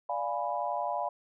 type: chord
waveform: sine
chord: D diminished seventh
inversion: none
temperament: equal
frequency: 587.3 / 698.5 / 830.6 / 987.8 Hz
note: D5 / F5 / Ab5 / Cb6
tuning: 0 / 0 / 0 / 0 cents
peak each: -36 / -34 / -35 / -35 dBFS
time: 0.09-1.09 s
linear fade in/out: 5 ms
effects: none